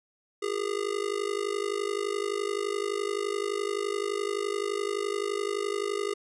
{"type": "tone with amplitude modulation", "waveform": "square", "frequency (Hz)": 407.3, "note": "G#4", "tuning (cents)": -34, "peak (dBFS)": -25, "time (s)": [0.42, 6.14], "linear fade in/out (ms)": 10, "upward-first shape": "sine", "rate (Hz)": 51.7, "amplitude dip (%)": 90, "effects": ["resampled to 24000 Hz"]}